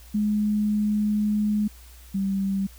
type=tone pair in turn; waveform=sine; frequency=210 / 195.01 Hz; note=G#3 / G3; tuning=+19 / -9 cents; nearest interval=minor second; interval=128 cents; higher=first; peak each=-20 / -22 dBFS; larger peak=first; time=0.14-1.68 / 2.14-2.67 s; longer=first; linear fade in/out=10 ms; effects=added 60 Hz sine -45 dBFS peak until 2.78 s + white hiss -52 dBFS RMS until 2.78 s